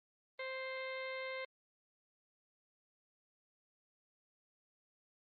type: harmonic tone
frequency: 524 Hz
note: C5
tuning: 2 cents sharp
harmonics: 1 / 2 / 3 / 4 / 5 / 6 / 7 / 8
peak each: -43 / -50 / -52 / -45 / -57 / -58 / -57 / -58 dBFS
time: 0.39-1.45 s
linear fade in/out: 5 ms
effects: Opus 32 kbps